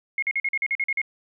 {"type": "tone bursts", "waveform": "sine", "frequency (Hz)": 2157, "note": "C#7", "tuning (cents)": -48, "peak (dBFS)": -21, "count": 10, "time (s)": [0.18, 1.016], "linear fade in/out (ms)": 2, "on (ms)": 44, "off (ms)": 44, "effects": []}